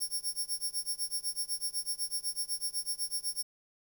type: tone with tremolo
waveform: 10% pulse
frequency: 5490 Hz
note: F8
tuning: 31 cents flat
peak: -24 dBFS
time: 0-3.43 s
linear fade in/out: 20 ms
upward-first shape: sine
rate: 8 Hz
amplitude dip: 95%
effects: 9-bit